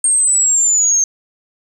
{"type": "linear sweep", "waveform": "sine", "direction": "down", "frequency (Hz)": [8600, 6330], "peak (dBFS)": -10, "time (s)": [0.04, 1.04], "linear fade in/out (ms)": 2, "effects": ["7-bit"]}